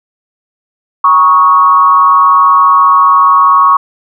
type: tone with frequency modulation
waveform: sine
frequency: 1108.7 Hz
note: C#6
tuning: in tune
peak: -3 dBFS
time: 1.04-3.77 s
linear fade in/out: 5 ms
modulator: 154 Hz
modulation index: 0.63
effects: none